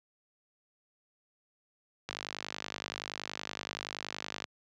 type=click train; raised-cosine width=0.2 ms; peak=-18 dBFS; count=120; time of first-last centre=2.09-4.442 s; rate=50.6 Hz; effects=high-pass 100 Hz 12 dB/octave + low-pass 7000 Hz 12 dB/octave